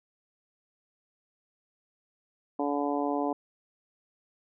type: harmonic tone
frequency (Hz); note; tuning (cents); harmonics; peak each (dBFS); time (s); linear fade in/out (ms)
143.9; D3; -35; 2 / 3 / 4 / 5 / 6 / 7; -30 / -34 / -35 / -33 / -36 / -38; 2.59-3.33; 5
effects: none